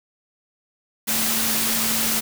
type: tone in noise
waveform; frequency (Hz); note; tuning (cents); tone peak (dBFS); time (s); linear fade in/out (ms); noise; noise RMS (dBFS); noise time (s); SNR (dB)
sine; 223.3; A3; +26; -30; 1.07-2.21; 20; white; -22; 1.07-2.21; -11
effects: none